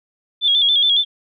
sine tone with vibrato, 3412 Hz, G#7, 46 cents sharp, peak -12 dBFS, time 0.41-1.05 s, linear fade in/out 50 ms, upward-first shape square, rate 7.2 Hz, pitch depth 58 cents each way, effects none

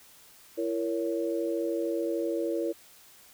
sine chord, A# diminished, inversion second, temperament just, 335.6 / 466.2 / 559.4 Hz, E4 / A#4 / C#5, +31 / 0 / +16 cents, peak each -30 / -32 / -33 dBFS, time 0.57-2.73 s, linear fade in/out 20 ms, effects white hiss -55 dBFS RMS until 3.33 s

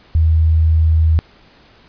sine tone, 80 Hz, D#2, 49 cents sharp, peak -9 dBFS, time 0.15-1.19 s, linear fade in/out 0 ms, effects pink hiss -48 dBFS RMS until 1.88 s + resampled to 11025 Hz

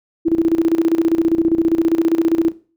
sine tone with tremolo, 329.6 Hz, E4, in tune, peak -10 dBFS, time 0.25-2.52 s, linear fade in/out 20 ms, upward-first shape square, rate 15 Hz, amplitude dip 75%, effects noise-tail reverb RT60 0.4 s tail -19 dB re dry

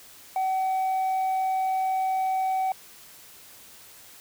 sine tone, 758 Hz, F#5, 42 cents sharp, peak -20 dBFS, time 0.36-2.72 s, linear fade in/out 2 ms, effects tanh soft clip ceiling -22 dBFS + white hiss -49 dBFS RMS until 4.2 s

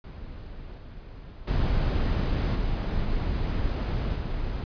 brown noise with level steps, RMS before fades -40 / -42 / -24 / -27 / -30 dBFS, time 0.04-4.64 s, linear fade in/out 2 ms, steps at 0.77 / 1.47 / 2.55 / 4.15 s, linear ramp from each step 10 ms, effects resampled to 11025 Hz

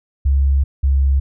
sine tone pair in turn, 68.7 / 68.19 Hz, C#2 / C#2, -15 / -28 cents, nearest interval unison, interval 13 cents, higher first, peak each -11 dBFS, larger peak neither, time 0.25-0.64 / 0.83-1.2 s, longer first, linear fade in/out 10 ms, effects none

